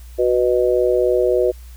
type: chord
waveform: sine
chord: B major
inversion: second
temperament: just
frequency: 370.4 / 493.9 / 617.4 Hz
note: F#4 / B4 / D#5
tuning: +2 / 0 / -14 cents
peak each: -17 / -17 / -20 dBFS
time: 0.18-1.52 s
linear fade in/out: 20 ms
effects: added 60 Hz sine -35 dBFS peak until 1.76 s + white hiss -50 dBFS RMS until 1.76 s